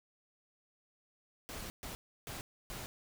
pink noise bursts at uneven times, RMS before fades -44 dBFS, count 4, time 1.49-1.7 / 1.83-1.95 / 2.27-2.41 / 2.7-2.86 s, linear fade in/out 0 ms, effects none

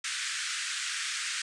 pink band-pass noise, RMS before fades -34 dBFS, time 0.04-1.42 s, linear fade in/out 5 ms, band 1400 to 9100 Hz, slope 48 dB/octave, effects resampled to 24000 Hz

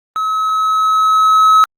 triangle tone with level ramp, 1285 Hz, E6, 45 cents flat, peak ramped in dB -13 to -3 dBFS, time 0.16-1.64 s, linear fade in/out 0 ms, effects Opus 24 kbps

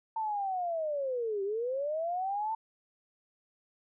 sine linear two-way sweep, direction down then up, 901 to 384.6 to 901 Hz, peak -30 dBFS, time 0.16-2.55 s, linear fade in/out 5 ms, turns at 1.43 s, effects none

